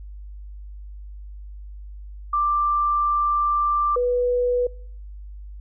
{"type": "tone pair in turn", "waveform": "sine", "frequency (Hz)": [1180, 491.6], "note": ["D6", "B4"], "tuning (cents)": [8, -8], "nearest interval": "octave + minor third", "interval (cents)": 1516, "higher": "first", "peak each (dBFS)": -18, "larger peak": "neither", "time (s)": [[2.33, 3.96], [3.96, 4.67]], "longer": "first", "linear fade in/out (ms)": 5, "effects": ["noise-tail reverb RT60 0.6 s tail -25 dB re dry", "added 50 Hz sine -35 dBFS peak until 5.6 s"]}